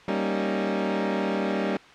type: chord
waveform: 20% pulse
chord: Eb dominant seventh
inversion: first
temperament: equal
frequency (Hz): 196 / 233.1 / 277.2 / 311.1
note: G3 / Bb3 / Db4 / Eb4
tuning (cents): 0 / 0 / 0 / 0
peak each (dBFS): -22 / -26 / -27 / -27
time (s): 0.08-1.77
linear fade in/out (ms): 2
effects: white hiss -49 dBFS RMS until 1.94 s + low-pass 3000 Hz 12 dB/octave